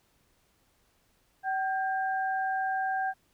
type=tone pair together; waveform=sine; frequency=763.7 / 1600 Hz; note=G5 / G6; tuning=-45 / +35 cents; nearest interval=octave + minor second; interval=1280 cents; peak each=-28 / -33 dBFS; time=1.43-3.14 s; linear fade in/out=50 ms; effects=pink hiss -69 dBFS RMS until 3.33 s